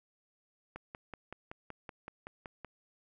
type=click train; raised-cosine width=0.5 ms; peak=-28 dBFS; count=11; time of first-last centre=0.76-2.647 s; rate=5.3 Hz; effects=none